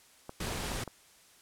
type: clicks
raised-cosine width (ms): 1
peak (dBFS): -26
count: 7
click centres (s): 0.294 / 0.471 / 0.525 / 0.573 / 0.637 / 0.718 / 0.877
type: noise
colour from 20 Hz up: pink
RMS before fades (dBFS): -36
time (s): 0.4-0.84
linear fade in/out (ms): 5
effects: white hiss -60 dBFS RMS until 1.41 s + low-pass 11000 Hz 12 dB/octave